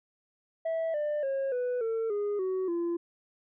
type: tone with pitch steps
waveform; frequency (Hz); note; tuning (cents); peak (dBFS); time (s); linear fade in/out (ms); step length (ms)
sine; 653 / 595.4 / 542.8 / 494.9 / 451.2 / 411.4 / 375.1 / 341.9; E5 / D5 / C#5 / B4 / A4 / G#4 / F#4 / F4; -17 / +24 / -36 / +4 / +44 / -16 / +24 / -37; -25; 0.65-2.97; 10; 290
effects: tanh soft clip ceiling -27 dBFS